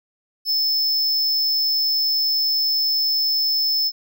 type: tone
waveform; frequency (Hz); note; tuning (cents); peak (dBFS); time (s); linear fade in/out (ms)
square; 5250; E8; -8; -18; 0.45-3.92; 50
effects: none